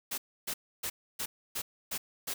white noise bursts, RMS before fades -35 dBFS, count 7, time 0.11-2.34 s, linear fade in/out 10 ms, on 70 ms, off 290 ms, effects none

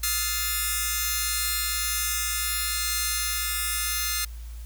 5% pulse chord, F dominant seventh, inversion third, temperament just, 1257.2 / 1396.9 / 1746.1 / 2095 Hz, Eb6 / F6 / A6 / C7, +18 / 0 / -14 / +2 cents, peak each -20 dBFS, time 0.03-4.25 s, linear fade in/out 5 ms, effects added 57 Hz sine -35 dBFS peak until 4.65 s + white hiss -53 dBFS RMS until 4.65 s

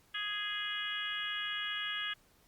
harmonic tone, 415.3 Hz, G#4, in tune, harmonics 3 / 4 / 5 / 6 / 7 / 8, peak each -45 / -39 / -44 / -47 / -40 / -41 dBFS, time 0.14-2.14 s, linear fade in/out 10 ms, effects pink hiss -67 dBFS RMS until 2.47 s + Opus 48 kbps

